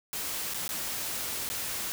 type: noise with dropouts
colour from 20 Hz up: white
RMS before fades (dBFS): -34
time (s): 0.13-1.92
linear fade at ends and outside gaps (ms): 0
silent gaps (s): 0.537-0.544 / 0.678-0.691 / 1.49-1.5
effects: none